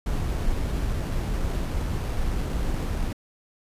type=noise with sample-and-hold; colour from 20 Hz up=brown; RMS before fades=-26 dBFS; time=0.06-3.13 s; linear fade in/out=5 ms; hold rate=7350 Hz; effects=resampled to 32000 Hz

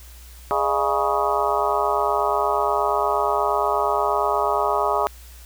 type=harmonic tone with a mistuned harmonic; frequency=138.59 Hz; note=C#3; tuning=in tune; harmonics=3 / 4 / 5 / 6 / 7 / 8 / 9; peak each=-26 / -26 / -26 / -26 / -26 / -26 / -26 dBFS; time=0.51-5.07 s; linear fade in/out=0 ms; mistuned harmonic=4; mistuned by=+150 cents; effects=added 60 Hz sine -41 dBFS peak until 5.45 s + white hiss -48 dBFS RMS until 5.45 s

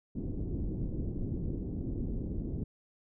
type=low-pass noise; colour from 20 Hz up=pink; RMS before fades=-35 dBFS; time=0.15-2.64 s; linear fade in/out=10 ms; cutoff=350 Hz; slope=24 dB/octave; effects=none

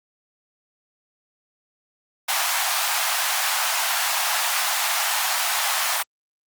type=high-pass noise; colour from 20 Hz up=pink; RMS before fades=-23 dBFS; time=2.28-6.03 s; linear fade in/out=10 ms; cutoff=700 Hz; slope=48 dB/octave; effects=Opus 48 kbps

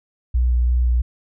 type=tone with vibrato; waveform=sine; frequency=60.9 Hz; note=B1; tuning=24 cents flat; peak=-14 dBFS; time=0.34-1.02 s; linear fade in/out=10 ms; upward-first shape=square; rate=2.9 Hz; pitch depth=13 cents each way; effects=none

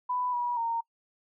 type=tone with pitch steps; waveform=sine; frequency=994 / 968 / 923 Hz; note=B5 / B5 / A#5; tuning=+11 / -35 / -17 cents; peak=-27 dBFS; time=0.09-0.81 s; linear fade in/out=10 ms; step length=240 ms; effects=noise-tail reverb RT60 0.1 s tail -26 dB re dry

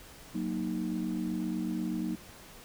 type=chord; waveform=sine; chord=D# minor; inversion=first; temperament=equal; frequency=185 / 233.1 / 311.1 Hz; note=F#3 / A#3 / D#4; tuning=0 / 0 / 0 cents; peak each=-34 dBFS; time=0.34-2.16 s; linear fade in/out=20 ms; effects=tanh soft clip ceiling -23 dBFS + pink hiss -51 dBFS RMS until 2.64 s

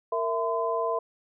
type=tone cluster; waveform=sine; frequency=461.9 / 662 / 1020 Hz; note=A#4 / E5 / C6; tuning=-16 / +7 / -44 cents; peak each=-29 dBFS; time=0.12-0.99 s; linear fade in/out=5 ms; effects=none

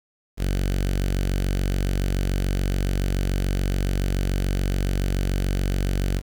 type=tone with notch filter; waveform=sawtooth; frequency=47 Hz; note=F#1; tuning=28 cents sharp; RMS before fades=-23 dBFS; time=0.37-6.22 s; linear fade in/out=50 ms; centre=1000 Hz; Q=0.99; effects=8-bit

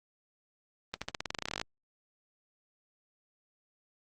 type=accelerating click train; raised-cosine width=0.2 ms; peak=-16 dBFS; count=18; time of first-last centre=0.94-1.615 s; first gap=76 ms; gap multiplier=0.91; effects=Opus 24 kbps

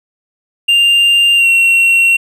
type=tone with pitch glide; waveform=triangle; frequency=2794 to 2732 Hz; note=F7 to F7; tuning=0 to -39 cents; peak=-5 dBFS; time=0.68-2.17 s; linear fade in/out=10 ms; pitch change=-39 cents; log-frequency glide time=1.36-1.47 s; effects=none

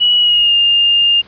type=tone with pitch glide; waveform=sine; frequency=2928 to 2815 Hz; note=F#7 to F7; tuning=-19 to +13 cents; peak=-8 dBFS; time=0-1.22 s; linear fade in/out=20 ms; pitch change=-68 cents; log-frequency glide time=0.19-0.55 s; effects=pink hiss -43 dBFS RMS until 1.27 s + resampled to 11025 Hz

